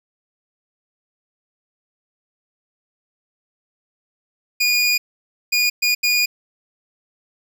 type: tone bursts at uneven times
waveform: 25% pulse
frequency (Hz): 2444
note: D#7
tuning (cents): -32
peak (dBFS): -11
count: 4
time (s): 4.6-4.98 / 5.52-5.7 / 5.82-5.95 / 6.03-6.26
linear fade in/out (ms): 10
effects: none